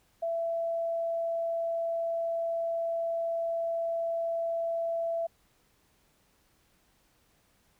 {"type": "tone", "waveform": "sine", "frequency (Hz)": 668, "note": "E5", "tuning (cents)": 23, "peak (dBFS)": -28, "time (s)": [0.22, 5.27], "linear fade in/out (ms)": 10, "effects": ["pink hiss -68 dBFS RMS until 7.79 s"]}